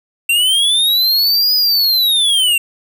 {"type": "linear two-way sweep", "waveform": "square", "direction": "up then down", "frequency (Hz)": [2717, 5000, 2717], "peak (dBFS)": -11, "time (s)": [0.29, 2.58], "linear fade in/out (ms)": 5, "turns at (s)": 1.55, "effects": ["7-bit"]}